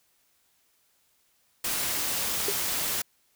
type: noise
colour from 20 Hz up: white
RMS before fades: -29 dBFS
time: 1.64-3.02 s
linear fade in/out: 5 ms
type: tone with exponential decay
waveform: sine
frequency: 404.4 Hz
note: G#4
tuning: 46 cents flat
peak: -23 dBFS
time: 2.48-2.55 s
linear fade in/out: 5 ms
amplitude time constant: 15 ms
effects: white hiss -68 dBFS RMS until 3.35 s